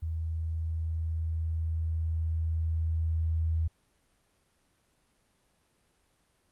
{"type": "tone with level ramp", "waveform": "sine", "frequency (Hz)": 80.9, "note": "E2", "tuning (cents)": -32, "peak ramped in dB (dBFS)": [-30, -25], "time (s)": [0.02, 3.68], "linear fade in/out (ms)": 10, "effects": ["pink hiss -70 dBFS RMS until 6.51 s", "Opus 32 kbps"]}